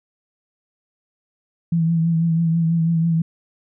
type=tone with vibrato; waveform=sine; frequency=165.3 Hz; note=E3; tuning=5 cents sharp; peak=-15 dBFS; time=1.72-3.22 s; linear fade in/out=5 ms; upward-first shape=triangle; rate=6.1 Hz; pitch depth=42 cents each way; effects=none